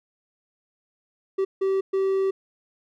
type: tone bursts at uneven times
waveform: triangle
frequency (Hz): 385.7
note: G4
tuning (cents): -28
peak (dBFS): -18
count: 3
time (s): 1.38-1.45 / 1.61-1.81 / 1.93-2.31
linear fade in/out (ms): 10
effects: none